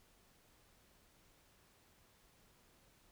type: silence
effects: pink hiss -69 dBFS RMS until 3.11 s